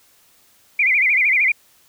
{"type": "tone with vibrato", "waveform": "sine", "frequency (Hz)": 2217, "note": "C#7", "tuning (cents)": 0, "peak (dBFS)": -13, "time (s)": [0.79, 1.52], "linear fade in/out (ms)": 5, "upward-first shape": "sine", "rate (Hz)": 13, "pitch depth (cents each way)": 170, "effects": ["white hiss -55 dBFS RMS until 1.88 s"]}